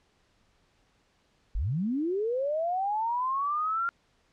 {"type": "linear sweep", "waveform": "sine", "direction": "up", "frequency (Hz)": [34.83, 1396.9], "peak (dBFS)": -26, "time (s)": [1.55, 3.89], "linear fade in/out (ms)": 0, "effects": ["pink hiss -68 dBFS RMS until 4.32 s", "low-pass 6000 Hz 12 dB/octave"]}